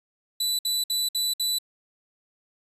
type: tone bursts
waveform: sawtooth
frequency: 3973 Hz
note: B7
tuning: 10 cents sharp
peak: -20 dBFS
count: 5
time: 0.4-1.586 s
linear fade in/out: 5 ms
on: 190 ms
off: 59 ms
effects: resampled to 32000 Hz